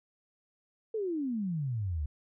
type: exponential sweep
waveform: sine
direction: down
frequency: 456.6 to 69.3 Hz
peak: -30 dBFS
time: 0.94-2.06 s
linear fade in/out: 5 ms
effects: none